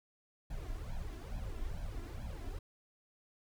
brown noise with flanger, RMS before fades -41 dBFS, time 0.5-2.59 s, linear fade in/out 5 ms, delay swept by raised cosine 1.2 to 3 ms, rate 2.3 Hz, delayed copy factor +1, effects none

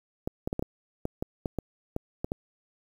clicks, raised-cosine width 2 ms, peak -16 dBFS, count 12, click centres 0.275 / 0.475 / 0.529 / 0.594 / 0.625 / 1.054 / 1.225 / 1.458 / 1.587 / 1.964 / 2.245 / 2.319 s, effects 8-bit

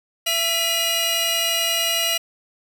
sawtooth tone cluster, 672 / 1985 / 2446 / 2877 / 4020 Hz, E5 / B6 / D#7 / F#7 / B7, +33 / +8 / -30 / -49 / +30 cents, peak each -24 / -27 / -26 / -18 / -25 dBFS, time 0.26-2.18 s, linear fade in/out 10 ms, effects none

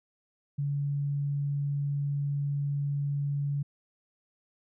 sine tone, 142.5 Hz, C#3, 48 cents sharp, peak -27 dBFS, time 0.58-3.63 s, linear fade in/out 10 ms, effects none

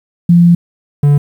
sine / triangle tone pair in turn, 172.4 / 144.39 Hz, F3 / D3, -22 / -29 cents, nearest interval minor third, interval 307 cents, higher first, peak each -3 dBFS, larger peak neither, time 0.29-0.55 / 1.03-1.18 s, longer first, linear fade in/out 5 ms, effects 7-bit

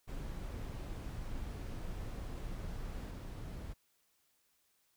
brown noise with level steps, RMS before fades -42 / -44 dBFS, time 0.07-3.74 s, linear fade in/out 20 ms, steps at 3.1 s, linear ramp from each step 10 ms, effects white hiss -75 dBFS RMS until 4.96 s

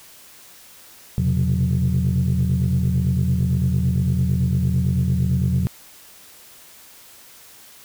sine tone cluster, 83 / 124.8 / 133.7 / 180.9 Hz, E2 / B2 / C3 / F#3, +12 / +19 / +38 / -39 cents, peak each -21 dBFS, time 1.18-5.67 s, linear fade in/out 0 ms, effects tanh soft clip ceiling -11 dBFS + white hiss -46 dBFS RMS until 7.84 s

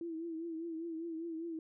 sine tone with vibrato, 329.6 Hz, E4, in tune, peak -38 dBFS, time 0.01-1.59 s, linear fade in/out 2 ms, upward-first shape triangle, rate 5 Hz, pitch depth 72 cents each way, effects none

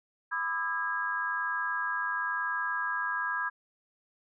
sine tone cluster, 997 / 1204 / 1305 / 1634 Hz, B5 / D6 / E6 / G#6, +16 / +43 / -18 / -29 cents, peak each -35 / -38 / -38 / -31 dBFS, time 0.31-3.5 s, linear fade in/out 20 ms, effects none

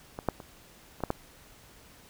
clicks, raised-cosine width 1 ms, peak -22 / -11 / -28 / -29 / -14 / -13 dBFS, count 6, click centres 0.189 / 0.287 / 0.402 / 1.005 / 1.037 / 1.104 s, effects pink hiss -55 dBFS RMS until 2.09 s

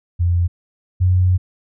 sine tone pair in turn, 87 / 91.36 Hz, F2 / F#2, -6 / -21 cents, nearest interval minor second, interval 85 cents, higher second, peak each -13 / -11 dBFS, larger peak second, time 0.19-0.48 / 1-1.38 s, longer second, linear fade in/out 20 ms, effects none

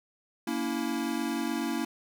square chord, A# diminished, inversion none, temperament equal with one note detuned, 233.1 / 282.8 / 329.6 Hz, A#3 / C#4 / E4, 0 / +35 / 0 cents, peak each -34 dBFS, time 0.47-1.85 s, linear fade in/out 5 ms, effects none

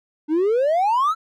triangle exponential sweep, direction up, 294.5 to 1361 Hz, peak -13 dBFS, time 0.28-1.15 s, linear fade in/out 50 ms, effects tanh soft clip ceiling -11 dBFS

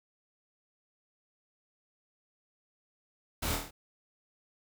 pink noise with echo, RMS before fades -34 dBFS, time 3.42-3.56 s, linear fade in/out 10 ms, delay 25 ms, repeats 6, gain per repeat -3 dB, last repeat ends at 3.71 s, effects none

